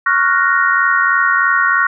sine chord, Gb major seventh, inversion second, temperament equal, 1108.7 / 1396.9 / 1480 / 1864.7 Hz, Db6 / F6 / Gb6 / Bb6, 0 / 0 / 0 / 0 cents, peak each -16 dBFS, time 0.06-1.87 s, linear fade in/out 5 ms, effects none

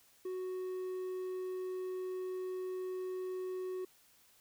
triangle tone, 370 Hz, F#4, in tune, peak -35 dBFS, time 0.25-3.85 s, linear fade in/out 5 ms, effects white hiss -66 dBFS RMS until 4.4 s

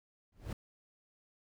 brown noise with exponential growth, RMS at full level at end -33 dBFS, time 0.32-0.53 s, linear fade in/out 5 ms, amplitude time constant 45 ms, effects none

